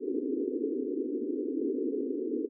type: band-pass noise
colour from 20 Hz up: pink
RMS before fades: -32 dBFS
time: 0-2.49 s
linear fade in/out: 50 ms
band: 250 to 460 Hz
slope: 96 dB/octave
effects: none